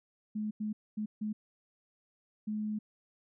sine tone bursts at uneven times, 213 Hz, G#3, 44 cents sharp, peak -32 dBFS, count 5, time 0.35-0.51 / 0.6-0.73 / 0.97-1.06 / 1.21-1.33 / 2.47-2.79 s, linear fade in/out 10 ms, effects none

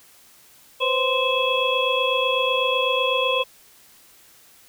sine tone cluster, 503 / 531 / 1040 / 2610 / 3334 Hz, B4 / C5 / C6 / E7 / G#7, +32 / +25 / -11 / -18 / +6 cents, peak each -25 dBFS, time 0.8-3.44 s, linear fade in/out 20 ms, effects white hiss -52 dBFS RMS until 4.68 s

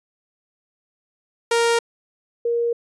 sawtooth / sine tone pair in turn, 466.2 / 470.3 Hz, A#4 / A#4, 0 / +15 cents, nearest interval unison, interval 15 cents, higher second, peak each -12 / -18 dBFS, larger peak first, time 1.51-1.79 / 2.45-2.73 s, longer neither, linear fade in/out 5 ms, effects resampled to 24000 Hz

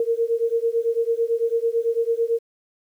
sine beating tone pair, 457.5 / 466.5 Hz, A#4 / A#4, -32 / +1 cents, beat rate 9 Hz, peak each -22 dBFS, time 0-2.39 s, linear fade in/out 2 ms, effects 9-bit

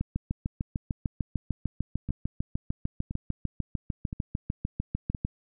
two click trains, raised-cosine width 5 ms, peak -21 / -16 dBFS, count 4 / 36, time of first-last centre 2.09-5.148 / 0.01-5.25 s, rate 0.981 / 6.68 Hz, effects none

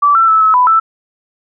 sine tone with pitch steps, 1158 / 1340 / 1309 / 1293 / 996 / 1322 Hz, D6 / E6 / E6 / E6 / B5 / E6, -25 / +28 / -13 / -34 / +14 / +5 cents, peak -6 dBFS, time 0.02-0.8 s, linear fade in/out 10 ms, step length 130 ms, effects none

